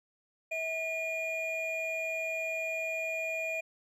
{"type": "tone pair together", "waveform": "triangle", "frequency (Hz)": [647.4, 2428], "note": ["E5", "D#7"], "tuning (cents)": [-31, -43], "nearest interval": "octave + major seventh", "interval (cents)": 2288, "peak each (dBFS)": [-34, -32], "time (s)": [0.51, 3.61], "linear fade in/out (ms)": 10, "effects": []}